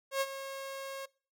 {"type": "tone with ADSR envelope", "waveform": "sawtooth", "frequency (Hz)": 543, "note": "C#5", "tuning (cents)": -36, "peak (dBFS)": -23, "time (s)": [0.11, 1.06], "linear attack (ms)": 100, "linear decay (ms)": 44, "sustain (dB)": -12, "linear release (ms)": 11, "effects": ["noise-tail reverb RT60 0.4 s tail -23 dB re dry"]}